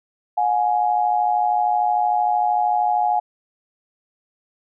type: tone pair together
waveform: sine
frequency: 723 / 836.1 Hz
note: F#5 / G#5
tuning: -40 / +11 cents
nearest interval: minor third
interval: 251 cents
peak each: -19 dBFS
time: 0.37-3.2 s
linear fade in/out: 10 ms
effects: none